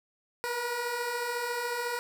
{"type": "beating tone pair", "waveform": "15% pulse", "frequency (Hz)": [469.5, 483.5], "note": ["A#4", "B4"], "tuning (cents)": [12, -37], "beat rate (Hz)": 14, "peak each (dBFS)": [-32, -25], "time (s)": [0.44, 1.99], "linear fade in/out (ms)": 0, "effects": []}